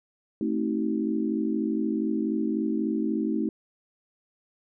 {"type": "chord", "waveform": "sine", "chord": "A diminished seventh", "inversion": "none", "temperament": "just", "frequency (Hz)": [220, 264, 316.8, 380.2], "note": ["A3", "C4", "Eb4", "Gb4"], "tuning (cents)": [0, 16, 31, 47], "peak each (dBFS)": [-28, -31, -28, -34], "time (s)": [0.41, 3.49], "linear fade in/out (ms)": 2, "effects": []}